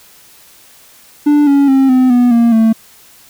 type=tone with pitch steps; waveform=triangle; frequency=293.7 / 280.6 / 268.1 / 256.1 / 244.7 / 233.8 / 223.4 Hz; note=D4 / C#4 / C4 / C4 / B3 / A#3 / A3; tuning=0 / +21 / +42 / -37 / -16 / +5 / +27 cents; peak=-4 dBFS; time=1.26-2.73 s; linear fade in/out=10 ms; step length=210 ms; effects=white hiss -43 dBFS RMS until 3.29 s